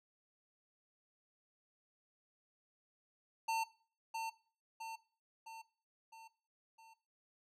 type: tone with echo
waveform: square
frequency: 900 Hz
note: A5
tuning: 39 cents sharp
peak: -34 dBFS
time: 3.48-3.64 s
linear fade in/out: 10 ms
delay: 660 ms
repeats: 5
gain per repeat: -5 dB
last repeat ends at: 6.94 s
effects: noise-tail reverb RT60 0.4 s tail -17 dB re dry + low-pass 9000 Hz 12 dB/octave